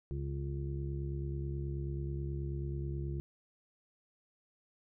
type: harmonic tone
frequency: 69.3 Hz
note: C#2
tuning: in tune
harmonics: 1 / 2 / 3 / 5 / 6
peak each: -38 / -38 / -50 / -44 / -56 dBFS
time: 0.11-3.2 s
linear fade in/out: 0 ms
effects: none